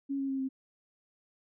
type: tone with pitch steps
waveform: sine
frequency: 276.5 / 272.5 / 268.6 / 264.8 Hz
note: C#4 / C#4 / C4 / C4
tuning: -4 / -29 / +46 / +21 cents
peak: -30 dBFS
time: 0.09-0.49 s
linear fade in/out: 20 ms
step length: 100 ms
effects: none